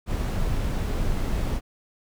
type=noise; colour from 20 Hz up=brown; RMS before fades=-25 dBFS; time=0.06-1.61 s; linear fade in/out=50 ms; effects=none